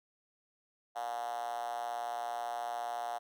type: tone with high-pass filter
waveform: 5% pulse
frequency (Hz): 118.8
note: A#2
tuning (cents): +33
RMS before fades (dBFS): -38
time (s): 0.95-3.19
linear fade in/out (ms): 20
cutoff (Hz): 730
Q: 7.8
effects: none